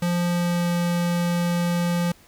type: tone with pitch glide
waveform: square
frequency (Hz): 174.61 to 173.6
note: F3 to F3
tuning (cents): 0 to -10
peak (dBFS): -21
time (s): 0.02-2.12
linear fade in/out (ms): 5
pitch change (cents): -10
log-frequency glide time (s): 0.29-0.72
effects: pink hiss -53 dBFS RMS until 2.27 s